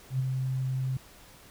sine tone with ADSR envelope, 130.81 Hz, C3, in tune, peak -23 dBFS, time 0.1-0.97 s, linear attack 93 ms, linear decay 19 ms, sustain -4 dB, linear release 3 ms, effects pink hiss -53 dBFS RMS until 1.5 s

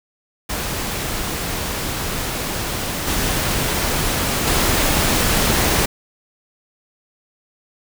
pink noise with level steps, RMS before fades -24 / -20 / -17 dBFS, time 0.49-5.86 s, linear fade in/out 10 ms, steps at 3.07 / 4.47 s, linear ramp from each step 5 ms, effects none

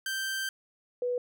sawtooth / sine tone pair in turn, 1564 / 491.8 Hz, G6 / B4, -4 / -7 cents, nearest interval octave + minor sixth, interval 2003 cents, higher first, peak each -27 dBFS, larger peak neither, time 0.06-0.49 / 1.02-1.18 s, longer first, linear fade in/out 2 ms, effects none

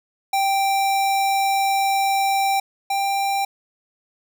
square tone pair in turn, 784 / 789.5 Hz, G5 / G5, 0 / +12 cents, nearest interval unison, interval 12 cents, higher second, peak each -18 / -20 dBFS, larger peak first, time 0.33-2.6 / 2.9-3.45 s, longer first, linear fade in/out 5 ms, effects none

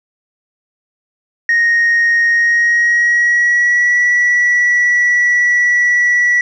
sine tone with pitch glide, 1864.7 to 1947.3 Hz, A#6 to B6, 0 to -25 cents, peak -7 dBFS, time 1.49-6.41 s, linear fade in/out 2 ms, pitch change +75 cents, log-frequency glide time 2.3-3.99 s, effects tanh soft clip ceiling -7 dBFS

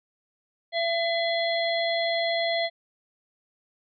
harmonic tone with a mistuned harmonic, 673 Hz, E5, 36 cents sharp, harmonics 1 / 3 / 5 / 6, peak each -25 / -30 / -32 / -33 dBFS, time 0.72-2.7 s, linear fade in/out 50 ms, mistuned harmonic 6, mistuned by +55 cents, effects none

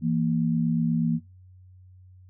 sine tone pair together, 164.83 / 233.1 Hz, E3 / A#3, 0 / 0 cents, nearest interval tritone, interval 600 cents, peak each -24 dBFS, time 0.01-1.2 s, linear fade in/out 50 ms, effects noise-tail reverb RT60 0.3 s tail -23 dB re dry + added 92 Hz sine -48 dBFS peak until 2.29 s

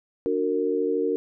sine chord, D augmented, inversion none, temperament just, 293.7 / 367.1 / 458.9 Hz, D4 / F#4 / A#4, 0 / -14 / -27 cents, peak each -28 / -27 / -24 dBFS, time 0.26-1.16 s, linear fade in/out 0 ms, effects none

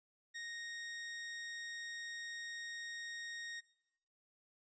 sawtooth tone, 1864 Hz, A#6, 1 cent flat, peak -40 dBFS, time 0.34-3.61 s, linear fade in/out 20 ms, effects noise-tail reverb RT60 1.0 s tail -22 dB re dry + resampled to 16000 Hz

